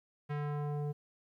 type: tone with low-pass filter sweep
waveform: square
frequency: 146.9 Hz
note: D3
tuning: 1 cent sharp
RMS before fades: -36 dBFS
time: 0.29-0.93 s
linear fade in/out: 20 ms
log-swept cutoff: 2100 to 520 Hz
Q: 1.2
effects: 12-bit